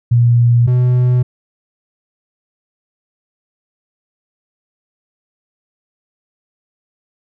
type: tone pair in turn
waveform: sine / triangle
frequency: 119.3 / 124.68 Hz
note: A#2 / B2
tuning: +41 / +17 cents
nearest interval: minor second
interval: 76 cents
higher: second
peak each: -7 dBFS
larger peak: neither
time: 0.11-0.67 / 0.67-1.23 s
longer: neither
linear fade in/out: 10 ms
effects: none